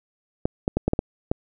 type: clicks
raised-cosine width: 2 ms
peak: -7 dBFS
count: 7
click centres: 0.455 / 0.679 / 0.77 / 0.88 / 0.934 / 0.991 / 1.315 s
effects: none